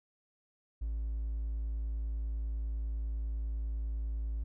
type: tone with hard clipping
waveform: triangle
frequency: 55 Hz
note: A1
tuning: in tune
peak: -33 dBFS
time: 0.81-4.44 s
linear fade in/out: 10 ms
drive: 4 dB
effects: none